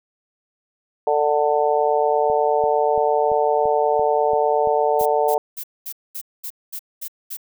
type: harmonic tone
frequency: 148.3 Hz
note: D3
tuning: 17 cents sharp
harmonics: 3 / 4 / 5 / 6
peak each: -20 / -21 / -21 / -23 dBFS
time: 1.07-5.38 s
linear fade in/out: 2 ms
type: click train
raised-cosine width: 3 ms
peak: -25 dBFS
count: 9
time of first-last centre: 2.3-5.012 s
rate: 2.95 Hz
type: noise bursts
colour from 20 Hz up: violet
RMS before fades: -30 dBFS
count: 9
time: 4.99-7.371 s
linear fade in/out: 10 ms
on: 69 ms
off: 220 ms
effects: none

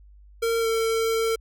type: tone with pitch glide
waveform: square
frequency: 458.6 to 451 Hz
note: A#4 to A4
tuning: -28 to +43 cents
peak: -22 dBFS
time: 0.42-1.36 s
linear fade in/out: 10 ms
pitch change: -29 cents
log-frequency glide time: 0.6-0.67 s
effects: added 50 Hz sine -47 dBFS peak until 1.4 s

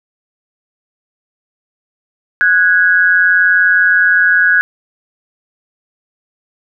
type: tone pair together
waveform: sine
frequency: 1473.5 / 1654 Hz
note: F#6 / G#6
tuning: -8 / -8 cents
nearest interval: major second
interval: 200 cents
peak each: -10 dBFS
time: 2.41-4.61 s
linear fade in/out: 0 ms
effects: none

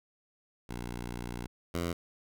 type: tone pair in turn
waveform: 10% pulse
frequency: 60 / 85.64 Hz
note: B1 / F2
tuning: -49 / -33 cents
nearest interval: tritone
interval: 616 cents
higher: second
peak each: -29 / -23 dBFS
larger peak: second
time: 0.69-1.47 / 1.74-1.93 s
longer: first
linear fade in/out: 5 ms
effects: none

